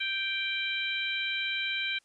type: harmonic tone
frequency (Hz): 784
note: G5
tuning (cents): 0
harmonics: 2 / 3 / 4 / 5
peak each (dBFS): -36 / -32 / -35 / -37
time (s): 0-1.99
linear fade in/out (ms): 10
effects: white hiss -68 dBFS RMS until 2.04 s + resampled to 22050 Hz